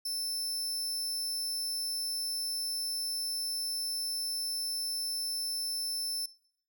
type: tone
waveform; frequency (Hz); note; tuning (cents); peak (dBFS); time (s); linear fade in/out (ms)
sawtooth; 5300; E8; +9; -30; 0.05-6.26; 5
effects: noise-tail reverb RT60 0.7 s tail -21 dB re dry